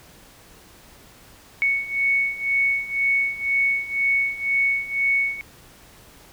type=beating tone pair; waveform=sine; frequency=2217 / 2219 Hz; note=C#7 / C#7; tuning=0 / +1 cents; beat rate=2 Hz; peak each=-24 / -21 dBFS; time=1.62-5.41 s; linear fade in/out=0 ms; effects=pink hiss -49 dBFS RMS until 6.32 s